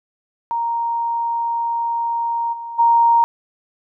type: tone with level steps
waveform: sine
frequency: 932.3 Hz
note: A#5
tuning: in tune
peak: -18 / -27 / -10 dBFS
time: 0.51-3.24 s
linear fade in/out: 0 ms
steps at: 2.52 / 2.78 s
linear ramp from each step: 20 ms
effects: none